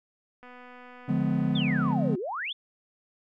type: click train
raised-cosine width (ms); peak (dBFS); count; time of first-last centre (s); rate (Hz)
0.5; -34; 373; 0.43-1.93; 248
type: chord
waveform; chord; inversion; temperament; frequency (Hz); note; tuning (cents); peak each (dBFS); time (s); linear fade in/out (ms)
triangle; D diminished seventh; none; just; 146.83 / 176.2 / 211.4 / 253.7; D3 / F3 / Ab3 / Cb4; 0 / +16 / +31 / +47; -27; 1.08-2.16; 10
type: exponential two-way sweep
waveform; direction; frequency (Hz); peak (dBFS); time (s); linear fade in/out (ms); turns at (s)
sine; down then up; 3687 to 345.5 to 3687; -30; 1.55-2.53; 10; 2.18
effects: none